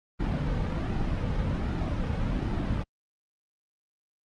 brown noise with flanger, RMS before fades -28 dBFS, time 0.19-2.84 s, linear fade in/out 20 ms, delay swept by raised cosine 1.8 to 3 ms, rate 1.3 Hz, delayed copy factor -0.5, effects low-pass 4000 Hz 12 dB/octave + Opus 32 kbps

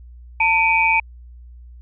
sine tone cluster, 896 / 2313 / 2486 Hz, A5 / D7 / D#7, +31 / -27 / -2 cents, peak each -18 dBFS, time 0.4-1 s, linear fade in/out 5 ms, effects added 60 Hz sine -38 dBFS peak until 1.81 s

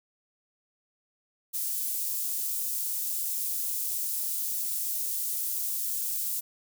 white high-pass noise, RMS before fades -31 dBFS, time 1.53-6.41 s, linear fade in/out 20 ms, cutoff 8600 Hz, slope 12 dB/octave, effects none

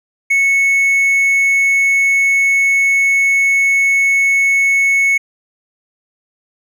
triangle tone, 2205 Hz, C#7, 10 cents flat, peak -8 dBFS, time 0.3-5.18 s, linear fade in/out 10 ms, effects none

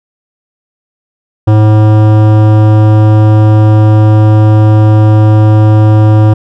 sine tone with hard clipping, 107.4 Hz, A2, 41 cents flat, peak -4 dBFS, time 1.47-6.34 s, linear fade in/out 10 ms, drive 16 dB, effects none

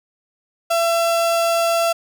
35% pulse tone, 673 Hz, E5, 36 cents sharp, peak -14 dBFS, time 0.7-1.93 s, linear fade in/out 10 ms, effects none

